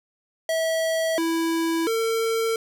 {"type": "tone with pitch steps", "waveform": "square", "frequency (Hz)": [649, 329.5, 452.2], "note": ["E5", "E4", "A4"], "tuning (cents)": [-27, -1, 47], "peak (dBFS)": -22, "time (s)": [0.49, 2.56], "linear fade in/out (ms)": 2, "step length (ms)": 690, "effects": []}